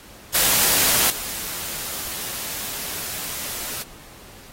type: noise with level steps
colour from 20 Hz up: white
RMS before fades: -18 / -30 dBFS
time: 0.34-3.83 s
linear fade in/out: 10 ms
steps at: 1.1 s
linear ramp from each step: 2 ms
effects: pink hiss -45 dBFS RMS until 4.52 s + AAC 48 kbps